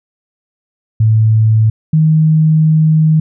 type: tone pair in turn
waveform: sine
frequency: 110 / 156.92 Hz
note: A2 / D#3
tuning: 0 / +15 cents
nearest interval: tritone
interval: 615 cents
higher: second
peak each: -6 dBFS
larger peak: neither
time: 1-1.7 / 1.93-3.2 s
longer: second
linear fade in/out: 5 ms
effects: none